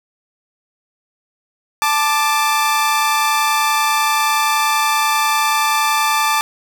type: tone pair together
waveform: sawtooth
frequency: 878 / 1180.8 Hz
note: A5 / D6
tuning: -4 / +9 cents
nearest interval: perfect fourth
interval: 513 cents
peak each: -13 dBFS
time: 1.82-6.41 s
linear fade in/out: 0 ms
effects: none